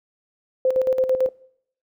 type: tone with tremolo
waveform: sine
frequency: 518 Hz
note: C5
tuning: 17 cents flat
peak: -15 dBFS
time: 0.65-1.29 s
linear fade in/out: 2 ms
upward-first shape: square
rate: 9 Hz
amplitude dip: 60%
effects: noise-tail reverb RT60 0.7 s tail -23 dB re dry